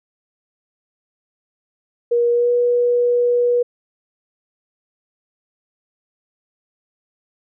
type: tone with pitch glide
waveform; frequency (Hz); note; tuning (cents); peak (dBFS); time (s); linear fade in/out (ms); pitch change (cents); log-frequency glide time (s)
sine; 475.6 to 484.5; A#4 to B4; +35 to -33; -13; 2.11-3.63; 10; +32; 2.31-2.51
effects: none